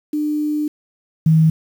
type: tone pair in turn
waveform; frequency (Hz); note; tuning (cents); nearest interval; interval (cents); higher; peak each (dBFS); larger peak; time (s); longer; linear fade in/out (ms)
sine; 300 / 159.33; D4 / D#3; +37 / +41; major seventh; 1096; first; -17 / -9; second; 0.13-0.68 / 1.26-1.5; first; 5
effects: 7-bit

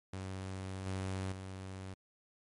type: tone with level steps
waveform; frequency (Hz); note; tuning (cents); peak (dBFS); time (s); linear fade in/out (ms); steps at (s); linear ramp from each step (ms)
sawtooth; 94.9; F#2; +44; -36 / -32 / -39; 0.13-1.94; 5; 0.86 / 1.32; 5
effects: MP3 48 kbps

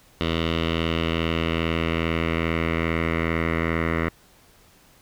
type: tone with low-pass filter sweep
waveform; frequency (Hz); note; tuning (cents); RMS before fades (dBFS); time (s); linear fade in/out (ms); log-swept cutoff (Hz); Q
10% pulse; 82.41; E2; 0; -24; 0.21-4.09; 0; 3300 to 1900; 3.2
effects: pink hiss -55 dBFS RMS until 5.01 s

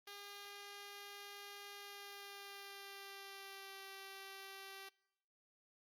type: tone with pitch glide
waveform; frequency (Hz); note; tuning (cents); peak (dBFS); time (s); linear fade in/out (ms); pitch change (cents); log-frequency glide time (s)
5% pulse; 404.4 to 389.3; G#4 to G4; -46 to -12; -39; 0.07-4.89; 5; -66; 1.78-3.82
effects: noise-tail reverb RT60 1.0 s tail -26 dB re dry + Opus 24 kbps

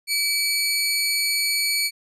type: tone pair together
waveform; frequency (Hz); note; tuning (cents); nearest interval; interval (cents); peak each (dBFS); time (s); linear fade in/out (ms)
sawtooth; 2300 / 4385; D7 / C#8; -37 / -20; major seventh; 1117; -20; 0.07-1.91; 50
effects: resampled to 32000 Hz

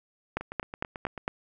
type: two click trains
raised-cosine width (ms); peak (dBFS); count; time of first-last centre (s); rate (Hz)
0.5; -22 / -13; 8 / 5; 0.41-1.178 / 0.37-1.279; 9.12 / 4.4
effects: none

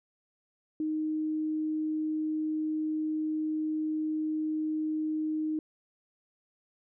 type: tone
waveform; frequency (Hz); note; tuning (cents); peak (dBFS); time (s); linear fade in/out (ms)
sine; 310.5; D#4; -3; -28; 0.8-5.59; 2
effects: none

